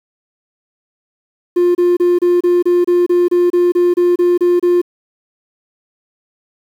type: tone bursts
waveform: triangle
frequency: 352.8 Hz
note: F4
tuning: 18 cents sharp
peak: -6 dBFS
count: 15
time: 1.56-4.816 s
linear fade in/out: 10 ms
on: 190 ms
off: 29 ms
effects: tanh soft clip ceiling -3 dBFS + 7-bit